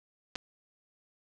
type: clicks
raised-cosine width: 0.2 ms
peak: -19 dBFS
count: 2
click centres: 0.355 / 0.359 s
effects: none